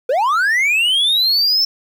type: linear sweep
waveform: triangle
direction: up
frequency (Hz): 466.2 to 5370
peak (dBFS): -11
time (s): 0.09-1.65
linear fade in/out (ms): 5
effects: 8-bit